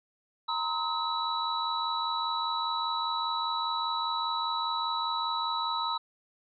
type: tone cluster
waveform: sine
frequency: 935 / 1020 / 1277 / 3930 Hz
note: A#5 / C6 / D#6 / B7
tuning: +5 / -44 / +45 / -9 cents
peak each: -32 / -38 / -33 / -34 dBFS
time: 0.48-5.98 s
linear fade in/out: 10 ms
effects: none